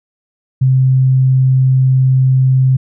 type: tone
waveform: sine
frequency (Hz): 130.81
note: C3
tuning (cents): 0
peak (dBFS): -7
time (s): 0.61-2.77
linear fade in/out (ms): 10
effects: none